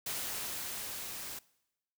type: noise with level ramp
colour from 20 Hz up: white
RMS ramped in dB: -37 to -43 dBFS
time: 0.06-1.39 s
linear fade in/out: 5 ms
effects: noise-tail reverb RT60 0.9 s tail -22 dB re dry